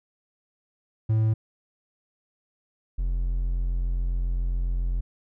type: tone pair in turn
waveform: triangle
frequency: 110 / 43.65 Hz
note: A2 / F1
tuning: 0 / 0 cents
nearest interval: octave + major third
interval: 1600 cents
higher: first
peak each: -17 / -21 dBFS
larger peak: first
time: 1.09-1.34 / 2.98-5.01 s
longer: second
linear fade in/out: 10 ms
effects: none